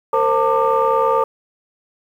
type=tone cluster; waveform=sine; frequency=458.5 / 528 / 899 / 1189 Hz; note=A#4 / C5 / A5 / D6; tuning=-29 / +16 / +37 / +21 cents; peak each=-18 dBFS; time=0.13-1.24 s; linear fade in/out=5 ms; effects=tanh soft clip ceiling -6 dBFS + 8-bit